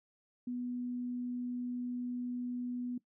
sine tone, 246 Hz, B3, 7 cents flat, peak -35 dBFS, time 0.47-2.98 s, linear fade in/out 5 ms, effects noise-tail reverb RT60 0.1 s tail -18 dB re dry

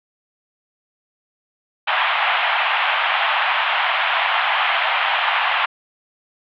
pink band-pass noise, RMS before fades -19 dBFS, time 1.87-5.66 s, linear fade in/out 10 ms, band 710 to 3300 Hz, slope 48 dB/octave, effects none

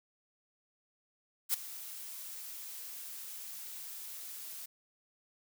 blue noise with ADSR envelope, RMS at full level -28 dBFS, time 1.49-4.66 s, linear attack 48 ms, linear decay 9 ms, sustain -17 dB, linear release 8 ms, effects none

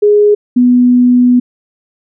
sine tone pair in turn, 415.3 / 246.9 Hz, G#4 / B3, 0 / 0 cents, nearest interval major sixth, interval 900 cents, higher first, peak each -4 dBFS, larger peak neither, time 0.02-0.35 / 0.56-1.4 s, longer second, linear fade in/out 10 ms, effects none

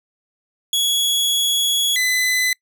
sawtooth tone pair in turn, 3355 / 2011 Hz, G#7 / B6, +17 / +31 cents, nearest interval major sixth, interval 886 cents, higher first, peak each -13 dBFS, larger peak neither, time 0.73-1.96 / 1.96-2.53 s, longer first, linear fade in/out 2 ms, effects noise-tail reverb RT60 0.1 s tail -25 dB re dry

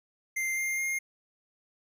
square tone with pitch steps, 2093 / 2110 / 2127 Hz, C7 / C7 / C7, 0 / +14 / +28 cents, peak -29 dBFS, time 0.36-0.99 s, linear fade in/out 10 ms, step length 210 ms, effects none

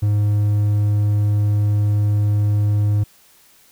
triangle tone, 103.83 Hz, G#2, in tune, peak -12 dBFS, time 0.02-3.04 s, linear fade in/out 10 ms, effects white hiss -52 dBFS RMS until 3.71 s

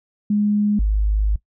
sine tone pair in turn, 207.6 / 51.9 Hz, G#3 / G#1, 0 / 0 cents, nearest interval 2 octaves, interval 2400 cents, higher first, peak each -15 dBFS, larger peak neither, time 0.3-0.79 / 0.79-1.36 s, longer second, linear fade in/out 5 ms, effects noise-tail reverb RT60 0.1 s tail -19 dB re dry

